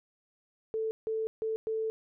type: tone bursts at uneven times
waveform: sine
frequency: 442 Hz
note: A4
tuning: 8 cents sharp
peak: -29 dBFS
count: 4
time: 0.74-0.91 / 1.07-1.27 / 1.42-1.56 / 1.67-1.9 s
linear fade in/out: 0 ms
effects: none

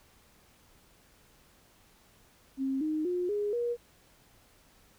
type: tone with pitch steps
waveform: sine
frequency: 267.9 / 309.5 / 357.6 / 413.2 / 477.3 Hz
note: C4 / D#4 / F4 / G#4 / A#4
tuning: +41 / -9 / +41 / -9 / +41 cents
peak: -28 dBFS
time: 2.57-3.77 s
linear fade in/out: 50 ms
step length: 240 ms
effects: pink hiss -62 dBFS RMS until 4.98 s

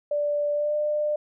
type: tone with pitch glide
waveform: sine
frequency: 586 to 598.7 Hz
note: D5 to D5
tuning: -4 to +33 cents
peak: -22 dBFS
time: 0.11-1.16 s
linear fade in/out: 5 ms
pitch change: +37 cents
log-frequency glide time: 0.53-0.75 s
effects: none

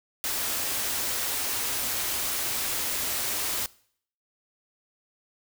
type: band-stop noise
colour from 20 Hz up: white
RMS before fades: -29 dBFS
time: 0.24-3.66 s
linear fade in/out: 0 ms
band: 140 to 210 Hz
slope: 96 dB/octave
effects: noise-tail reverb RT60 0.6 s tail -22 dB re dry

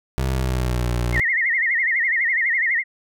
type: tone with pitch glide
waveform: 25% pulse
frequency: 65.41 to 59.98 Hz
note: C2 to B1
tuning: 0 to -50 cents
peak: -16 dBFS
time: 0.18-1.2 s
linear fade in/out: 0 ms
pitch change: -150 cents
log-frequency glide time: 0.31-0.89 s
type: tone with vibrato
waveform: sine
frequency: 1975.5 Hz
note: B6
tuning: in tune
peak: -17 dBFS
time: 1.12-2.84 s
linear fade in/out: 50 ms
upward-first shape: sine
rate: 12 Hz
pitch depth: 150 cents each way
effects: none

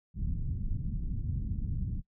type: low-pass noise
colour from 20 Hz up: pink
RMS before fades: -33 dBFS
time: 0.14-2.02 s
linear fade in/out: 50 ms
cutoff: 180 Hz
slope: 24 dB/octave
effects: noise-tail reverb RT60 0.1 s tail -20 dB re dry

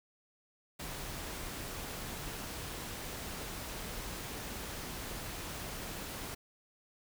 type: noise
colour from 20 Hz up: pink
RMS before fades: -42 dBFS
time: 0.79-6.35 s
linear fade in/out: 10 ms
effects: none

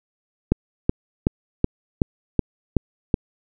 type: click train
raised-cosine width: 3 ms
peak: -3 dBFS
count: 8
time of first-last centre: 0.52-3.142 s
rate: 2.67 Hz
effects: none

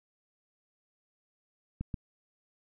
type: clicks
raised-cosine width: 5 ms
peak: -22 dBFS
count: 2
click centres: 1.81 / 1.942 s
effects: none

